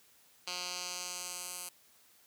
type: tone with band-pass filter sweep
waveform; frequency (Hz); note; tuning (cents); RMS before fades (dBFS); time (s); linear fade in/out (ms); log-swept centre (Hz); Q
10% pulse; 179.2; F3; +45; -41; 0.47-1.69; 5; 4400 to 10000; 1.5
effects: white hiss -64 dBFS RMS until 2.26 s + high-pass 80 Hz 12 dB/octave